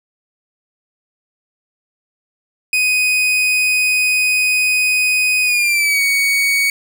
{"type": "tone with pitch glide", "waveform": "40% pulse", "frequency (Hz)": [2499, 2239], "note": ["D#7", "C#7"], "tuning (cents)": [7, 17], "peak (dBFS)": -12, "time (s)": [2.73, 6.7], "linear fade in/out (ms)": 2, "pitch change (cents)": -190, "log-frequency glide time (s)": [5.43, 6.01], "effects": []}